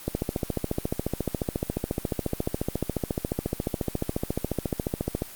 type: click train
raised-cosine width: 2 ms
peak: -12 dBFS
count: 74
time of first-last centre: 0.08-5.221 s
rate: 14.2 Hz
effects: white hiss -43 dBFS RMS until 5.35 s + Opus 32 kbps